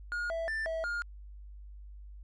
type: tone with pitch steps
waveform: triangle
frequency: 1431 / 660 / 1775 / 650 / 1416 Hz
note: F6 / E5 / A6 / E5 / F6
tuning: +42 / +2 / +15 / -24 / +23 cents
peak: -30 dBFS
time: 0.12-1.02 s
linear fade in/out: 0 ms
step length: 180 ms
effects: added 50 Hz sine -45 dBFS peak until 2.23 s + resampled to 22050 Hz